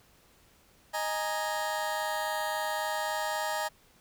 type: chord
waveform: 30% pulse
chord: D# suspended fourth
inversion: none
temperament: just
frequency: 622.3 / 829.7 / 933.4 Hz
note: D#5 / G#5 / A#5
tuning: 0 / -2 / +2 cents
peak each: -32 dBFS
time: 0.93-3.69 s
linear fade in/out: 20 ms
effects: pink hiss -62 dBFS RMS until 4 s